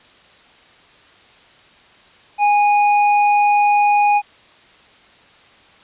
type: tone with tanh clipping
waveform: triangle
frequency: 825 Hz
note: G#5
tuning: 12 cents flat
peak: -13 dBFS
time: 2.38-4.22 s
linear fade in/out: 50 ms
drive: 17 dB
effects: white hiss -48 dBFS RMS until 5.83 s + resampled to 8000 Hz